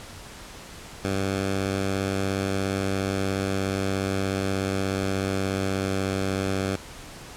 10% pulse tone with pitch glide, 97.1 to 96.43 Hz, G2 to G2, -16 to -28 cents, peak -16 dBFS, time 1.04-6.76 s, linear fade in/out 5 ms, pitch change -12 cents, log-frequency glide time 2.51-6.01 s, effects pink hiss -42 dBFS RMS until 7.36 s + low-pass 10000 Hz 12 dB/octave

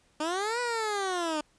15% pulse linear two-way sweep, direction up then down, 296.6 to 493.9 to 296.6 Hz, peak -22 dBFS, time 0.2-1.41 s, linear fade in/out 5 ms, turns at 0.6 s, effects pink hiss -66 dBFS RMS until 1.58 s + resampled to 22050 Hz

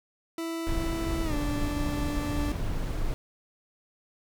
40% pulse tone with pitch glide, 330 to 292.3 Hz, E4 to D4, +2 to -8 cents, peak -30 dBFS, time 0.38-2.52 s, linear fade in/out 2 ms, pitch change -210 cents, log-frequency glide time 1.24-1.34 s
brown noise, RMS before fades -30 dBFS, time 0.67-3.14 s, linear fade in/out 0 ms
effects none

